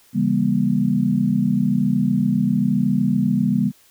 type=chord; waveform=sine; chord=C# diminished seventh; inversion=none; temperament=just; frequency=138.59 / 166.31 / 199.57 / 239.5 Hz; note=C#3 / E3 / G3 / Bb3; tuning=0 / +16 / +31 / +47 cents; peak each=-24 / -25 / -19 / -20 dBFS; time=0.13-3.72 s; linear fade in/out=50 ms; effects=white hiss -54 dBFS RMS until 3.9 s